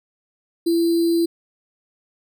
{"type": "tone with sample-and-hold", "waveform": "sine", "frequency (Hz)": 336, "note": "E4", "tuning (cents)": 33, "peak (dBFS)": -15, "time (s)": [0.66, 1.26], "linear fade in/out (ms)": 10, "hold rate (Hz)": 4410, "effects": []}